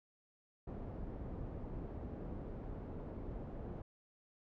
pink low-pass noise, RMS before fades -45 dBFS, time 0.67-3.82 s, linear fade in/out 5 ms, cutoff 540 Hz, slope 12 dB/octave, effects none

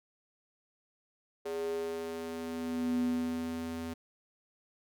square tone with high-pass filter sweep, 82.41 Hz, E2, in tune, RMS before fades -35 dBFS, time 1.45-3.94 s, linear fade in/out 10 ms, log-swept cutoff 450 to 170 Hz, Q 6.5, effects none

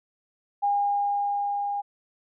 sine tone with level ramp, 811 Hz, G#5, 41 cents flat, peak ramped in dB -20 to -26 dBFS, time 0.62-1.82 s, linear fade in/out 20 ms, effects none

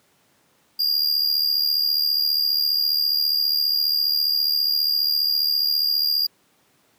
square tone with amplitude modulation, 4813 Hz, D8, 42 cents sharp, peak -16 dBFS, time 0.79-6.27 s, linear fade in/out 10 ms, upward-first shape sine, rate 74.8 Hz, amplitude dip 65%, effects pink hiss -61 dBFS RMS until 6.98 s + high-pass 150 Hz 12 dB/octave

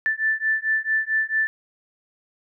sine beating tone pair, 1760 / 1764.5 Hz, A6 / A6, 0 / +4 cents, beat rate 4.5 Hz, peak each -23 dBFS, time 0.06-1.47 s, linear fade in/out 0 ms, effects none

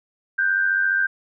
sine tone pair together, 1483.4 / 1578 Hz, F#6 / G6, +4 / +11 cents, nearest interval minor second, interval 107 cents, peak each -25 / -18 dBFS, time 0.38-1.07 s, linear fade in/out 10 ms, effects none

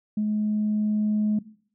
sine tone with level ramp, 211.9 Hz, G#3, 35 cents sharp, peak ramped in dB -21 to -18 dBFS, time 0.17-1.39 s, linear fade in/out 5 ms, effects noise-tail reverb RT60 0.5 s tail -18 dB re dry + tanh soft clip ceiling -17 dBFS

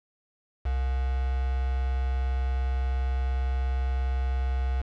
sine tone with quantisation, 64.9 Hz, C2, 13 cents flat, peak -24 dBFS, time 0.65-4.82 s, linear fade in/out 10 ms, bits 6, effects low-pass 3000 Hz 12 dB/octave

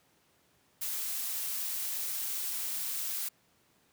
blue noise, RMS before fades -35 dBFS, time 0.81-3.29 s, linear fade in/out 10 ms, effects pink hiss -68 dBFS RMS until 3.92 s + high-pass 100 Hz 12 dB/octave

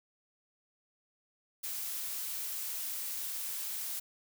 blue noise, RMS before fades -38 dBFS, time 1.63-4 s, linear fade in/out 10 ms, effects none

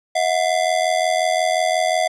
square ring-modulated tone, 683 Hz, F5, 39 cents flat, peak -14 dBFS, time 0.15-2.08 s, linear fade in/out 10 ms, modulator 42.8 Hz, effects resampled to 22050 Hz

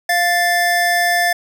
square tone pair together, 698.5 / 1760 Hz, F5 / A6, 0 / 0 cents, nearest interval octave + major third, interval 1600 cents, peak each -17 dBFS, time 0.09-1.33 s, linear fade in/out 5 ms, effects none

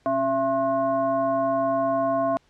sine tone with frequency modulation, 672 Hz, E5, 33 cents sharp, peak -20 dBFS, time 0.06-2.37 s, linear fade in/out 0 ms, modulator 399 Hz, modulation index 0.86, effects pink hiss -63 dBFS RMS until 2.49 s + low-pass 6000 Hz 12 dB/octave

